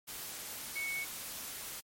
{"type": "tone in noise", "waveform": "sine", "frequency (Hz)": 2217, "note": "C#7", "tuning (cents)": 0, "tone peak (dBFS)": -35, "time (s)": [0.75, 1.05], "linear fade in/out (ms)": 20, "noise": "white", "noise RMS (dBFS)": -43, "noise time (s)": [0.07, 1.81], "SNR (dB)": 5, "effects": ["MP3 64 kbps"]}